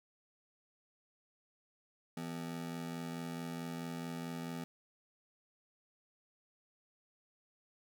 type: ring-modulated tone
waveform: 40% pulse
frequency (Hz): 207.7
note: G#3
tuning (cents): 0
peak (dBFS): -36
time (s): 2.17-4.64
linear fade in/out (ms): 0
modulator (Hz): 42.3
effects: none